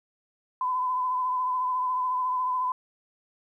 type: tone with vibrato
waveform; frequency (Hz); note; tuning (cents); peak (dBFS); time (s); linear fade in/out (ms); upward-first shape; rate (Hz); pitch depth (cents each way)
sine; 1011; B5; +40; -24; 0.61-2.72; 2; triangle; 14; 33
effects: 11-bit